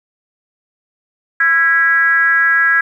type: tone with frequency modulation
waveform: sine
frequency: 1649 Hz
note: G#6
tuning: 13 cents flat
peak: -9 dBFS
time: 1.4-2.81 s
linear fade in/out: 5 ms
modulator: 309 Hz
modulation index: 0.72
effects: 8-bit